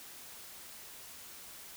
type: silence
effects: white hiss -50 dBFS RMS until 1.76 s